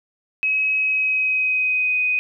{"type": "tone with pitch glide", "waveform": "sine", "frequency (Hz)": [2553, 2499], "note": ["D#7", "D#7"], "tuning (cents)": [44, 7], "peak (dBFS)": -17, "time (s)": [0.43, 2.19], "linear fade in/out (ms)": 0, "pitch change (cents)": -37, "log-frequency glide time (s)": [0.77, 1.99], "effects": []}